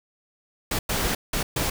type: noise bursts at uneven times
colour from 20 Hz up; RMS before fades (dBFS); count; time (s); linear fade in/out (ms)
pink; -25; 4; 0.71-0.79 / 0.89-1.15 / 1.33-1.43 / 1.56-1.7; 5
effects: none

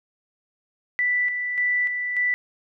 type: tone with tremolo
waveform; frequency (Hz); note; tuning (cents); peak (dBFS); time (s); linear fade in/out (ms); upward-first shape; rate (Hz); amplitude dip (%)
sine; 1975.5; B6; 0; -19; 0.99-2.34; 0; square; 1.7; 45
effects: none

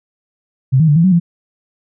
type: tone with pitch steps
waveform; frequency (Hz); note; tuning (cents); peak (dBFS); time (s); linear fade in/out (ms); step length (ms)
sine; 131.4 / 160 / 146.5 / 166.5 / 187.6 / 170.9; C3 / D#3 / D3 / E3 / F#3 / F3; +8 / +49 / -4 / +18 / +24 / -37; -7; 0.72-1.2; 20; 80
effects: none

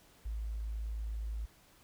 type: tone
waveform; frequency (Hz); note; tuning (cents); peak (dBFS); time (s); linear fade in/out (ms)
sine; 54.4; A1; -19; -35; 0.25-1.46; 10
effects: pink hiss -63 dBFS RMS until 1.83 s

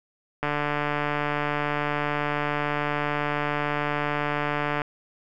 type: click train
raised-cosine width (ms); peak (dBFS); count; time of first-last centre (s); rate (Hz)
0.5; -11; 646; 0.43-4.818; 147
effects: none

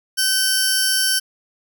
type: tone pair together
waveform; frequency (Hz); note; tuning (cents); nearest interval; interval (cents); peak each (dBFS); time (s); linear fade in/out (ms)
15% pulse; 1537 / 5455; G6 / F8; -35 / -42; octave + minor seventh; 2193; -13; 0.17-1.2; 20
effects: none

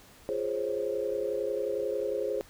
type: chord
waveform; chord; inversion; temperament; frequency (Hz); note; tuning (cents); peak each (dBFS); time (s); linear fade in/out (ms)
sine; Db major seventh; first; equal; 349.2 / 415.3 / 523.3 / 554.4; F4 / Ab4 / C5 / Db5; 0 / 0 / 0 / 0; -38 / -32 / -32 / -37; 0.29-2.41; 0
effects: pink hiss -55 dBFS RMS until 2.49 s

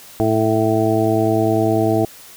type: harmonic tone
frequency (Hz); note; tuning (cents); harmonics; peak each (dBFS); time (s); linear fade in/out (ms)
110; A2; 0; 1 / 2 / 3 / 4 / 6 / 7; -21 / -24 / -18 / -21 / -20 / -24; 0.2-2.05; 0
effects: white hiss -41 dBFS RMS until 2.36 s

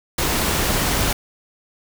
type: noise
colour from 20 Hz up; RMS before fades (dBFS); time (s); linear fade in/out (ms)
pink; -20; 0.18-1.13; 5
effects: none

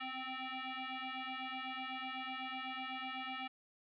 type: tone with frequency modulation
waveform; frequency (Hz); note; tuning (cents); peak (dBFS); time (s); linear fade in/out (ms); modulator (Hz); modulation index
sine; 776; G5; -18; -40; 0-3.48; 10; 520; 4.5
effects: none

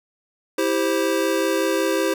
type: chord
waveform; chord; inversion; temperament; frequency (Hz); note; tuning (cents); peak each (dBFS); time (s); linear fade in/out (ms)
square; C major; first; just; 327 / 392.4 / 523.3; E4 / G4 / C5; -14 / +2 / 0; -24; 0.58-2.14; 5
effects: none

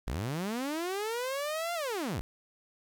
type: linear two-way sweep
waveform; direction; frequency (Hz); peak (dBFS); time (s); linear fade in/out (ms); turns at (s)
sawtooth; up then down; 46.05 to 702 to 46.42; -28; 0.07-2.21; 0; 1.74
effects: 10-bit

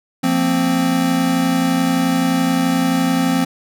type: chord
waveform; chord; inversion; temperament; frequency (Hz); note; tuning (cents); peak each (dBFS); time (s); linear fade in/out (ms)
square; F suspended fourth; none; equal with one note detuned; 174.61 / 230 / 261.6; F3 / Bb3 / C4; 0 / -23 / 0; -21 / -23 / -17; 0.23-3.45; 10
effects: none

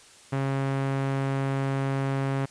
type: tone with low-pass filter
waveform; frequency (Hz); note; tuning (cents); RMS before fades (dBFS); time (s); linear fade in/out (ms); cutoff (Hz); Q
sawtooth; 136.1; C#3; -31; -27; 0.32-2.46; 10; 2100; 0.85
effects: white hiss -52 dBFS RMS until 2.5 s + resampled to 22050 Hz

